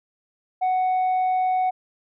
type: tone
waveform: sine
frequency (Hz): 742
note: F#5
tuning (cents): +5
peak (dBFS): -16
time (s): 0.61-1.71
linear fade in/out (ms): 20
effects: tanh soft clip ceiling -18 dBFS